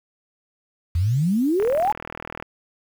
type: exponential sweep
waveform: sine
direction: up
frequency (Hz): 79.4 to 881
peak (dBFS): -17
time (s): 0.95-1.92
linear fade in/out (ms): 5
type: click train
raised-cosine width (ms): 0.5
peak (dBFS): -16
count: 34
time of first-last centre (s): 1.6-2.425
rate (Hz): 40
effects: 7-bit